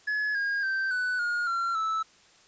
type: tone with pitch steps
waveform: triangle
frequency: 1700 / 1627.9 / 1558.9 / 1492.8 / 1429.5 / 1368.9 / 1310.9 Hz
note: G#6 / G#6 / G6 / F#6 / F6 / F6 / E6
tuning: +40 / -35 / -10 / +15 / +40 / -35 / -10 cents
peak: -24 dBFS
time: 0.07-2.03 s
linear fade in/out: 10 ms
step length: 280 ms
effects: white hiss -58 dBFS RMS until 2.47 s + resampled to 16000 Hz